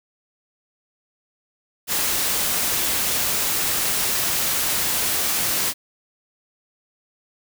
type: noise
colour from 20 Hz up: white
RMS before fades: -22 dBFS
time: 1.87-5.74 s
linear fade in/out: 50 ms
effects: none